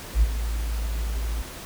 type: tone with ADSR envelope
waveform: sine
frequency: 55 Hz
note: A1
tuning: in tune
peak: -11 dBFS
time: 0.14-1.42 s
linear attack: 79 ms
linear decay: 41 ms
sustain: -13 dB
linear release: 4 ms
effects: tanh soft clip ceiling -11 dBFS + pink hiss -39 dBFS RMS until 1.65 s